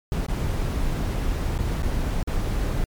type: noise with dropouts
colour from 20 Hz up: brown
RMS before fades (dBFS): -24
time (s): 0.12-2.84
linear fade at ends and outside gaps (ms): 1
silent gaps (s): 0.264-0.284 / 1.579-1.588 / 1.823-1.83 / 2.229-2.274
effects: MP3 96 kbps